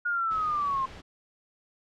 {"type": "linear sweep", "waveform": "sine", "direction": "down", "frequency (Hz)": [1441, 1046.5], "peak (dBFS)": -25, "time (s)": [0.05, 0.86], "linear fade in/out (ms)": 10}
{"type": "noise", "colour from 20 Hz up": "pink", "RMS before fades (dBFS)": -45, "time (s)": [0.3, 1.02], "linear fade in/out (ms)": 20}
{"effects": ["low-pass 4000 Hz 12 dB/octave"]}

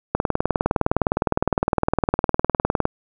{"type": "click train", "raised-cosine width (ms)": 1, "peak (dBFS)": -3, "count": 54, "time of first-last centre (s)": [0.15, 2.854], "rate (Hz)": 19.6, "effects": []}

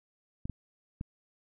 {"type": "clicks", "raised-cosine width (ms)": 5, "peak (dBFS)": -24, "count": 3, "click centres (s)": [0.455, 0.497, 1.011], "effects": []}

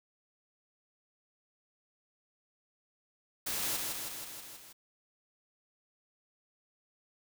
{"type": "noise with echo", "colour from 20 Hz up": "white", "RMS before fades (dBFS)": -35, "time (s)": [3.46, 3.77], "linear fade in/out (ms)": 10, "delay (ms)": 160, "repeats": 6, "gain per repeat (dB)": -3, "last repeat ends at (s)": 4.73, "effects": []}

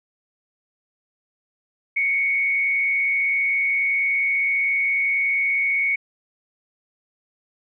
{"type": "tone with frequency modulation", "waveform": "sine", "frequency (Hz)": 2217, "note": "C#7", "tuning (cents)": 0, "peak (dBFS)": -18, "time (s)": [1.96, 5.96], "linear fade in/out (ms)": 10, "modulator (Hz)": 90.4, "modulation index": 0.58, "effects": []}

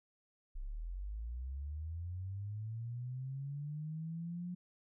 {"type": "linear sweep", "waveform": "sine", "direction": "up", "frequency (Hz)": [30.7, 180], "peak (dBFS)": -39, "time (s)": [0.55, 4.55], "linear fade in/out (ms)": 10, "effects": []}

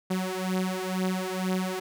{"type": "beating tone pair", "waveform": "sawtooth", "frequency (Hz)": [185, 187.1], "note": ["F#3", "F#3"], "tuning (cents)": [0, 20], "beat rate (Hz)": 2.1, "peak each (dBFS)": -26, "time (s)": [0.1, 1.8], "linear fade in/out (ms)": 10, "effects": []}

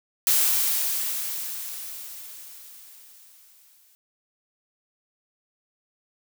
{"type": "noise with exponential decay", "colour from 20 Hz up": "blue", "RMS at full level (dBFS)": -19, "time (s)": [0.27, 3.95], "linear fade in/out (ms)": 0, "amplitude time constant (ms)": 800, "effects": []}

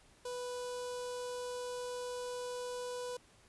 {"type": "tone with notch filter", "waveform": "sawtooth", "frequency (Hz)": 494.1, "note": "B4", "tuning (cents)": 1, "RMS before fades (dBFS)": -41, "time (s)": [0.25, 3.17], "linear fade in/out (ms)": 5, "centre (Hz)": 2000, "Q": 0.88, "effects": ["pink hiss -64 dBFS RMS until 3.48 s", "resampled to 24000 Hz"]}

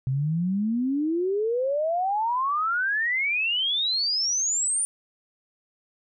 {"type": "exponential sweep", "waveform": "sine", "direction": "up", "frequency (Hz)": [127.4, 9397], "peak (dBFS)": -22, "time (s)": [0.07, 4.85], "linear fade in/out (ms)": 0, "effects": []}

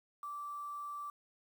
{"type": "tone with quantisation", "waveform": "sine", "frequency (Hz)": 1166, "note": "D6", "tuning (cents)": -13, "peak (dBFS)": -40, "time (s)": [0.23, 1.1], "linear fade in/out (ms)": 2, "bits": 10, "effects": []}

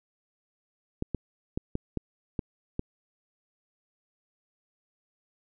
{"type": "clicks", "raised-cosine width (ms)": 3, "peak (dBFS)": -16, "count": 7, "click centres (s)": [1.024, 1.147, 1.575, 1.754, 1.973, 2.392, 2.794], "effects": []}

